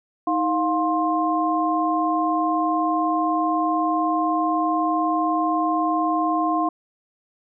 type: tone cluster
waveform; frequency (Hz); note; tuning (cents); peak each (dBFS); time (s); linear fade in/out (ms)
sine; 315.1 / 708 / 1056; D#4 / F5 / C6; +22 / +23 / +16; -23; 0.27-6.69; 5
effects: none